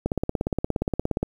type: click train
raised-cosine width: 2 ms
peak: -10 dBFS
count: 21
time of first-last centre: 0.06-1.23 s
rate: 17.1 Hz
effects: 8-bit